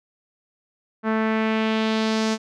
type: tone with low-pass filter sweep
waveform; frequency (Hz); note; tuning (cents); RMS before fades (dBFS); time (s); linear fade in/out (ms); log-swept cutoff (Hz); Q
sawtooth; 220; A3; 0; -22; 1.03-2.38; 50; 1500 to 6300; 1.7
effects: none